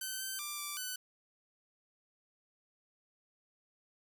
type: tone with pitch steps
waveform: 5% pulse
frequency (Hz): 1532 / 1545 / 1182 / 1170 / 1502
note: G6 / G6 / D6 / D6 / F#6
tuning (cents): -40 / -26 / +11 / -7 / +26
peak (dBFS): -27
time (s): 0.01-0.96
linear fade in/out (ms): 5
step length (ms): 190
effects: none